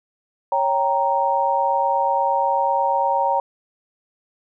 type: chord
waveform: sine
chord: G diminished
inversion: second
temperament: equal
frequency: 554.4 / 784 / 932.3 Hz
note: Db5 / G5 / Bb5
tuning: 0 / 0 / 0 cents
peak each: -23 / -22 / -19 dBFS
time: 0.52-3.4 s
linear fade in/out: 2 ms
effects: none